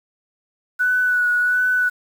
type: tone with vibrato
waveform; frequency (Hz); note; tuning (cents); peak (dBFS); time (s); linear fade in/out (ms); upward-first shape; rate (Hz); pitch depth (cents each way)
sine; 1480; F#6; 0; -15; 0.79-1.9; 20; sine; 1.4; 22
effects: 7-bit